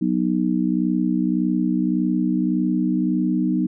sine chord, B major, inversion second, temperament just, 185.21 / 246.9 / 308.7 Hz, F#3 / B3 / D#4, +2 / 0 / -14 cents, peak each -22 dBFS, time 0.01-3.67 s, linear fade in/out 10 ms, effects none

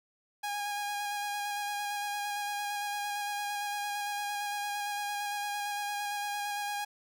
sawtooth tone with vibrato, 820 Hz, G#5, 22 cents flat, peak -29 dBFS, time 0.43-6.85 s, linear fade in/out 10 ms, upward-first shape square, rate 8.8 Hz, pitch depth 13 cents each way, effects none

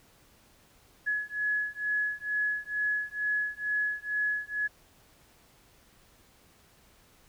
sine beating tone pair, 1692 / 1694.2 Hz, G#6 / G#6, +32 / +34 cents, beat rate 2.2 Hz, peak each -31 dBFS, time 1.06-4.68 s, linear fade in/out 20 ms, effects pink hiss -61 dBFS RMS until 7.28 s

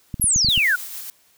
clicks, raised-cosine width 5 ms, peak -15 dBFS, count 7, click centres 0.142 / 0.198 / 0.242 / 0.361 / 0.447 / 0.487 / 0.577 s
sine exponential sweep, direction down, 11790 to 1396.9 Hz, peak -15 dBFS, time 0.21-0.76 s, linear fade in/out 10 ms
blue noise with tremolo, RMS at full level -32 dBFS, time 0.49-1.1 s, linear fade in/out 0 ms, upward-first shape sine, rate 6.8 Hz, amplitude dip 35%
effects white hiss -58 dBFS RMS until 1.37 s

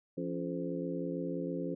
harmonic tone with a mistuned harmonic, 86.1 Hz, F2, 24 cents flat, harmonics 2 / 3 / 4 / 5 / 6, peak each -39 / -38 / -41 / -42 / -41 dBFS, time 0.17-1.75 s, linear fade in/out 10 ms, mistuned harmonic 3, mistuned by +110 cents, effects none

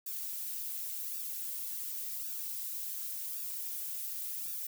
violet noise with flanger, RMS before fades -39 dBFS, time 0.06-4.67 s, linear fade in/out 5 ms, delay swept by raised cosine 0.95 to 5.95 ms, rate 0.9 Hz, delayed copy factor -0.9, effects none

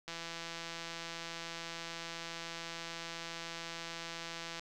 click train, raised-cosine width 0.2 ms, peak -25 dBFS, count 755, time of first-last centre 0.08-4.595 s, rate 167 Hz, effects none

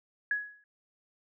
sine tone with exponential decay, 1677 Hz, G#6, 16 cents sharp, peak -24 dBFS, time 0.31-0.64 s, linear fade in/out 2 ms, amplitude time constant 70 ms, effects none

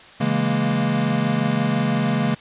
square chord, A# half-diminished seventh, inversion first, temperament equal, 138.59 / 164.81 / 207.7 / 233.1 Hz, C#3 / E3 / G#3 / A#3, 0 / 0 / 0 / 0 cents, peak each -25 / -26 / -24 / -24 dBFS, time 0.2-2.35 s, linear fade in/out 10 ms, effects white hiss -44 dBFS RMS until 2.4 s + resampled to 8000 Hz

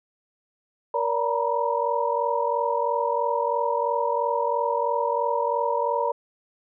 sine tone cluster, 471.6 / 574 / 928 / 971 Hz, A#4 / D5 / A#5 / B5, +20 / -40 / -8 / -30 cents, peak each -27 dBFS, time 0.94-6.12 s, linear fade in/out 5 ms, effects none

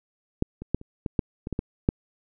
clicks, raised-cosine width 3 ms, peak -9 / -23 / -9 / -29 / -15 / -8 / -19 / -16 / -13 / -6 dBFS, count 10, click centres 0.424 / 0.62 / 0.746 / 0.814 / 1.062 / 1.192 / 1.471 / 1.527 / 1.591 / 1.889 s, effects none

